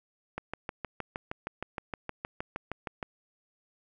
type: click train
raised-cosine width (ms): 0.5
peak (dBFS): -19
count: 18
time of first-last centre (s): 0.38-3.028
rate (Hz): 6.42
effects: none